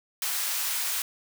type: high-pass noise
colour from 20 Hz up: white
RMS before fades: -29 dBFS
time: 0.22-1.02 s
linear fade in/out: 2 ms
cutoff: 1000 Hz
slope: 12 dB/octave
effects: none